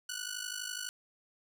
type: ring-modulated tone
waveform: 10% pulse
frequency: 1476 Hz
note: F#6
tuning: 5 cents flat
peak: -26 dBFS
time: 0.09-0.89 s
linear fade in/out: 0 ms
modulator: 26 Hz
effects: none

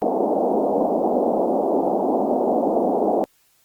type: band-pass noise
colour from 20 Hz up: white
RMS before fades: -20 dBFS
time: 0.02-3.24 s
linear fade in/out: 0 ms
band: 210 to 780 Hz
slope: 48 dB/octave
effects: white hiss -61 dBFS RMS until 3.64 s + Opus 24 kbps

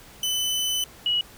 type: tone pair in turn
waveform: sawtooth / sine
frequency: 3013 / 2919 Hz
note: F#7 / F#7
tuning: +31 / -24 cents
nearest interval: minor second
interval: 55 cents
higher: first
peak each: -20 dBFS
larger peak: neither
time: 0.23-0.84 / 1.06-1.21 s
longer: first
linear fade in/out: 2 ms
effects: pink hiss -48 dBFS RMS until 1.37 s

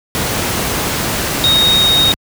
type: tone in noise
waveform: sine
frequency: 3739 Hz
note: A#7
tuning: 4 cents sharp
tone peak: -9 dBFS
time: 1.44-2.12 s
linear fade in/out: 0 ms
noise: pink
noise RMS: -17 dBFS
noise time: 0.15-2.14 s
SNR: +5 dB
effects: high-pass 60 Hz 12 dB/octave

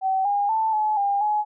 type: tone with pitch steps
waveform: sine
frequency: 764 / 812 / 884 / 855 / 803 / 843 Hz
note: G5 / G#5 / A5 / A5 / G5 / G#5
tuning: -45 / -39 / +8 / -50 / +41 / +26 cents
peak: -19 dBFS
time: 0.01-1.45 s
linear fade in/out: 50 ms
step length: 240 ms
effects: none

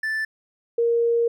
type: tone pair in turn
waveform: triangle / sine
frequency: 1760 / 467.5 Hz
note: A6 / A#4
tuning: 0 / +5 cents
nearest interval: octave + major seventh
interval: 2295 cents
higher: first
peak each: -21 / -17 dBFS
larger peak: second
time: 0.03-0.25 / 0.78-1.28 s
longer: second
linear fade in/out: 5 ms
effects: none

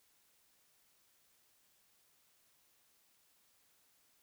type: silence
effects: white hiss -72 dBFS RMS until 4.22 s

